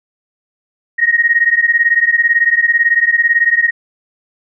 sine beating tone pair, 1864.7 / 1882.7 Hz, A#6 / A#6, 0 / +17 cents, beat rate 18 Hz, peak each -12 dBFS, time 0.98-3.71 s, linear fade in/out 20 ms, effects none

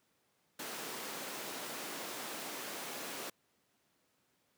pink high-pass noise, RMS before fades -43 dBFS, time 0.59-3.3 s, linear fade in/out 5 ms, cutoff 260 Hz, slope 12 dB/octave, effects pink hiss -75 dBFS RMS until 4.57 s + high-pass 150 Hz 12 dB/octave

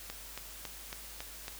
click train, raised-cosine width 0.2 ms, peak -22 dBFS, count 6, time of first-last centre 0.1-1.481 s, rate 3.62 Hz, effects added 50 Hz sine -53 dBFS peak until 1.59 s + white hiss -48 dBFS RMS until 1.59 s

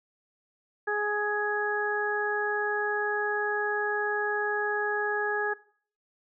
harmonic tone, 417.2 Hz, G#4, 8 cents sharp, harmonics 1 / 2 / 3 / 4, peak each -30 / -33 / -37 / -29 dBFS, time 0.87-5.54 s, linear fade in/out 10 ms, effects noise-tail reverb RT60 0.5 s tail -20 dB re dry

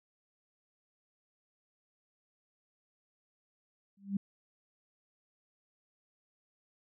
sine tone with exponential growth, 198 Hz, G3, 18 cents sharp, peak -26 dBFS, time 3.97-4.17 s, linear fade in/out 5 ms, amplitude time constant 42 ms, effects none

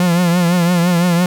45% pulse tone with vibrato, 174.61 Hz, F3, in tune, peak -11 dBFS, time 0-1.26 s, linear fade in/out 2 ms, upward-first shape triangle, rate 5.9 Hz, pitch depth 77 cents each way, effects none

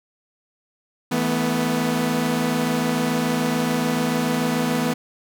sawtooth chord, E suspended fourth, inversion none, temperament equal with one note detuned, 162.26 / 220 / 246.9 Hz, E3 / A3 / B3, -27 / 0 / 0 cents, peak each -22 / -22 / -18 dBFS, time 1.11-4.94 s, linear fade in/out 10 ms, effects none

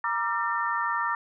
sine tone cluster, 941 / 1181 / 1363 / 1806 Hz, A#5 / D6 / F6 / A6, +16 / +9 / -43 / +45 cents, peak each -30 / -29 / -32 / -31 dBFS, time 0.04-1.15 s, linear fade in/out 2 ms, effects none

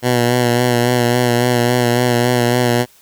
10% pulse tone with vibrato, 121.9 Hz, B2, 22 cents flat, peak -4 dBFS, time 0.02-2.86 s, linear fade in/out 50 ms, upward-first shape sine, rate 3.6 Hz, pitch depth 35 cents each way, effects white hiss -49 dBFS RMS until 3.01 s

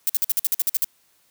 violet noise bursts, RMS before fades -20 dBFS, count 11, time 0.07-0.844 s, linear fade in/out 0 ms, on 24 ms, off 51 ms, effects white hiss -62 dBFS RMS until 1.3 s + high-pass 60 Hz 12 dB/octave

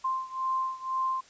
sine beating tone pair, 1046.5 / 1048.5 Hz, C6 / C6, 0 / +3 cents, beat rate 2 Hz, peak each -30 / -32 dBFS, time 0.04-1.21 s, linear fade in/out 10 ms, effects white hiss -56 dBFS RMS until 1.29 s + resampled to 16000 Hz

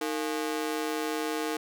sawtooth ring-modulated tone, 385.8 Hz, G4, 28 cents flat, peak -22 dBFS, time 0.01-1.57 s, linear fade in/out 5 ms, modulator 72.8 Hz, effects none

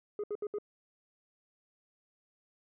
sine tone bursts, 415.3 Hz, G#4, in tune, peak -30 dBFS, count 4, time 0.19-0.585 s, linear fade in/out 2 ms, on 47 ms, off 69 ms, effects tanh soft clip ceiling -32 dBFS

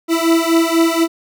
40% pulse beating tone pair, 328.6 / 332.7 Hz, E4 / E4, -5 / +16 cents, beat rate 4.1 Hz, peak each -14 dBFS, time 0.08-1.08 s, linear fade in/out 50 ms, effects none

